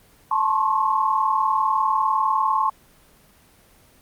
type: tone cluster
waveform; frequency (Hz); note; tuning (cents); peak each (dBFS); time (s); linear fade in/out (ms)
sine; 875 / 1057 / 1097; A5 / C6 / C#6; -10 / +17 / -18; -22; 0.31-2.7; 5
effects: pink hiss -54 dBFS RMS until 4.01 s + Opus 24 kbps